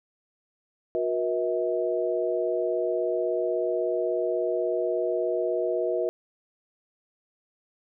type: tone cluster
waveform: sine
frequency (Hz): 361.6 / 478 / 642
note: F#4 / A#4 / E5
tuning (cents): -40 / +43 / -46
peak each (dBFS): -28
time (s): 0.95-6.09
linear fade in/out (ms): 0
effects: none